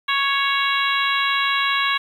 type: harmonic tone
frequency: 554.4 Hz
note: C#5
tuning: in tune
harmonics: 2 / 3 / 4 / 5 / 6 / 7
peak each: -22 / -24 / -25 / -26 / -27 / -27 dBFS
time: 0.08-1.98 s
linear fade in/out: 10 ms
effects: 8-bit